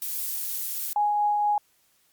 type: noise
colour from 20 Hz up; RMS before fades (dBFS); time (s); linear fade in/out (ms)
violet; -30; 0.02-0.93; 0
type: tone with tremolo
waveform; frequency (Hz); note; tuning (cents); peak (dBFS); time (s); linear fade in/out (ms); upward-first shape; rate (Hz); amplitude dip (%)
sine; 830.6; G#5; 0; -19; 0.96-1.58; 2; triangle; 4.2; 25
effects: white hiss -65 dBFS RMS until 2.12 s + MP3 96 kbps